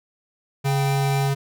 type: tone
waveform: square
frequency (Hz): 138.59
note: C#3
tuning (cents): 0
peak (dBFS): -20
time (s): 0.64-1.35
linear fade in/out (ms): 20
type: tone with vibrato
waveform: square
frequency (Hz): 784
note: G5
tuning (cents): 0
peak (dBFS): -28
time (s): 0.64-1.31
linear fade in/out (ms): 50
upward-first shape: sine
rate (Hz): 4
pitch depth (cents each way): 9
effects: none